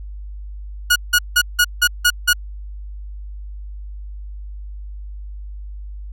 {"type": "tone bursts", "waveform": "sawtooth", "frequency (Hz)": 1450, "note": "F#6", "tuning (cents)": -35, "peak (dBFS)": -7, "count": 7, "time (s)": [0.9, 2.333], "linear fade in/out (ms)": 10, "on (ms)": 59, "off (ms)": 170, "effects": ["added 50 Hz sine -29 dBFS peak until 6.12 s"]}